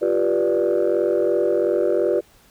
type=chord; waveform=sine; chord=G dominant seventh; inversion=third; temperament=equal with one note detuned; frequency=349.2 / 392 / 489.1 / 587.3 Hz; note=F4 / G4 / B4 / D5; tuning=0 / 0 / -17 / 0 cents; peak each=-21 dBFS; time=0.01-2.21 s; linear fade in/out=20 ms; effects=tanh soft clip ceiling -11 dBFS + pink hiss -54 dBFS RMS until 2.5 s